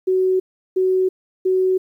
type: tone bursts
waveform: sine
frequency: 373.7 Hz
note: F#4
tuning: 17 cents sharp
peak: -14 dBFS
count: 3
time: 0.07-1.78 s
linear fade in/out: 10 ms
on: 330 ms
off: 360 ms
effects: 9-bit